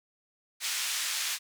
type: band-pass noise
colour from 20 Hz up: white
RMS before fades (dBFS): -32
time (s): 0.6-1.39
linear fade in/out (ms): 50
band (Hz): 1600 to 7400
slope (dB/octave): 12
effects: none